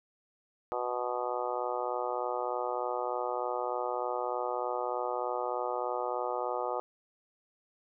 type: harmonic tone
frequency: 123.3 Hz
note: B2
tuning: 2 cents flat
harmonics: 3 / 4 / 5 / 6 / 7 / 8 / 9 / 10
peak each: -40 / -36 / -38 / -38 / -38 / -44 / -43 / -40 dBFS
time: 0.72-6.8 s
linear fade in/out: 0 ms
effects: none